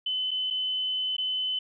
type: tone with dropouts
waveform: sine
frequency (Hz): 3030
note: F#7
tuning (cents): +40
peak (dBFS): -26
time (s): 0.06-1.59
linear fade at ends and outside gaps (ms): 5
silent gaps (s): 0.309-0.313 / 0.503-0.507 / 1.167-1.181
effects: none